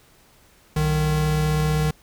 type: tone pair together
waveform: square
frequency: 63 / 153.34 Hz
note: B1 / D#3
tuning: +35 / -25 cents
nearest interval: octave + minor third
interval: 1540 cents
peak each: -27 / -20 dBFS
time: 0.76-1.91 s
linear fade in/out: 5 ms
effects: pink hiss -55 dBFS RMS until 2.02 s